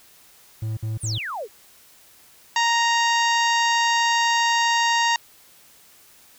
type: tone bursts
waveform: triangle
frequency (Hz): 110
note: A2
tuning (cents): 0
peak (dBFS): -22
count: 3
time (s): 0.62-1.182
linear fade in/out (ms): 5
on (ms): 150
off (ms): 56
type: exponential sweep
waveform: sine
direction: down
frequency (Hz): 11010 to 370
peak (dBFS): -27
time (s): 1-1.48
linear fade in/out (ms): 50
type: harmonic tone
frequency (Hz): 932.3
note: A#5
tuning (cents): 0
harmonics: 1 / 2 / 3 / 4 / 5 / 6 / 7 / 8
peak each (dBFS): -20 / -23 / -27 / -29 / -31 / -33 / -32 / -37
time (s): 2.56-5.16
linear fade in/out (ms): 2
effects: white hiss -52 dBFS RMS until 6.38 s